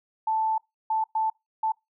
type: tone bursts at uneven times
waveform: sine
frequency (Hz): 880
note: A5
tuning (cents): 0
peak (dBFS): -22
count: 4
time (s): 0.27-0.58 / 0.9-1.04 / 1.15-1.3 / 1.63-1.72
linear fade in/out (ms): 5
effects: noise-tail reverb RT60 0.2 s tail -26 dB re dry